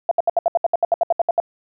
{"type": "tone bursts", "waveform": "sine", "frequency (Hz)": 680, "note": "F5", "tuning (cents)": -46, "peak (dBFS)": -12, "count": 15, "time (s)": [0.09, 1.401], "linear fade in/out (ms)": 2, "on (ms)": 23, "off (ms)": 69, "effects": []}